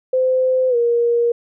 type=tone with pitch glide; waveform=sine; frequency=515 to 472.3 Hz; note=C5 to A#4; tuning=-28 to +23 cents; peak=-13 dBFS; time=0.13-1.32 s; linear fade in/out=5 ms; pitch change=-149 cents; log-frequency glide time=0.69-0.76 s; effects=none